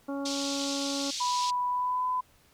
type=harmonic tone; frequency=278.6 Hz; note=C#4; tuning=9 cents sharp; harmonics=1 / 2 / 3 / 4 / 5; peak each=-32 / -37 / -43 / -44 / -47 dBFS; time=0.08-1.11 s; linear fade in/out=10 ms
type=band-pass noise; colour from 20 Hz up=pink; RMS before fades=-35 dBFS; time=0.25-1.51 s; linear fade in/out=10 ms; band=3600 to 6300 Hz; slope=24 dB/octave
type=tone with pitch glide; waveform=sine; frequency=987.8 to 1006.8 Hz; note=B5 to B5; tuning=0 to +33 cents; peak=-26 dBFS; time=1.2-2.21 s; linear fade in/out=10 ms; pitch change=+33 cents; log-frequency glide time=1.69-2.06 s
effects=pink hiss -62 dBFS RMS until 2.53 s